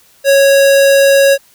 square tone, 552 Hz, C#5, 7 cents flat, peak -6 dBFS, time 0.24-1.38 s, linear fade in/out 50 ms, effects white hiss -48 dBFS RMS until 1.54 s

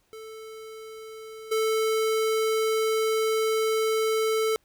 square tone with level steps, 440 Hz, A4, in tune, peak -40 / -23 dBFS, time 0.13-4.56 s, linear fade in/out 0 ms, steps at 1.51 s, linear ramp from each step 10 ms, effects pink hiss -68 dBFS RMS until 4.64 s

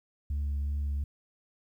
sine tone with vibrato, 71.6 Hz, D2, 43 cents flat, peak -26 dBFS, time 0.3-1.04 s, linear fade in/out 5 ms, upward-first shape triangle, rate 2.7 Hz, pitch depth 20 cents each way, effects tanh soft clip ceiling -27 dBFS + 11-bit

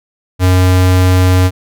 square tone, 91.9 Hz, F#2, 11 cents flat, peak -7 dBFS, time 0.39-1.51 s, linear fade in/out 50 ms, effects none

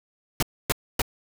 pink noise bursts, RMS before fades -22 dBFS, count 3, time 0.4-1.018 s, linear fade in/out 2 ms, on 26 ms, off 270 ms, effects none

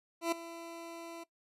20% pulse tone with ADSR envelope, 335.1 Hz, E4, 29 cents sharp, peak -23 dBFS, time 0.21-1.24 s, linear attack 110 ms, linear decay 6 ms, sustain -16 dB, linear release 11 ms, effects noise-tail reverb RT60 0.1 s tail -19 dB re dry + resampled to 32000 Hz

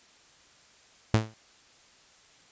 sawtooth tone with exponential decay, 110 Hz, A2, in tune, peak -13 dBFS, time 1.14-1.34 s, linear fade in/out 0 ms, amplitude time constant 42 ms, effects white hiss -58 dBFS RMS until 2.51 s + resampled to 16000 Hz

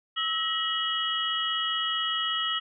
sine tone cluster, 1301 / 1902 / 2929 / 3254 Hz, E6 / A#6 / F#7 / G#7, -23 / +34 / -18 / -36 cents, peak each -31 / -35 / -29 / -32 dBFS, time 0.16-2.6 s, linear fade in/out 20 ms, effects none

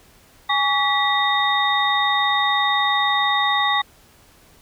sine tone cluster, 827 / 1134 / 1953 / 3697 Hz, G#5 / C#6 / B6 / A#7, -8 / +39 / -20 / -15 cents, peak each -22 dBFS, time 0.49-3.82 s, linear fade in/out 10 ms, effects pink hiss -52 dBFS RMS until 4.61 s

